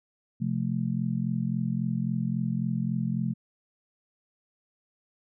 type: chord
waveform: sine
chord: F major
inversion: second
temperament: just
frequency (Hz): 130.96 / 174.61 / 218.3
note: C3 / F3 / A3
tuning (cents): +2 / 0 / -13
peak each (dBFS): -30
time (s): 0.4-3.34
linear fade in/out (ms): 20
effects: none